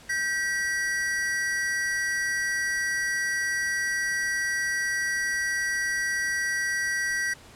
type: tone pair together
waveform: square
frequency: 1568 / 1931.4 Hz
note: G6 / B6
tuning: 0 / -39 cents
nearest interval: major third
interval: 361 cents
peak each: -31 / -27 dBFS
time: 0.09-7.34 s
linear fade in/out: 10 ms
effects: pink hiss -50 dBFS RMS until 7.55 s + low-pass 10000 Hz 12 dB/octave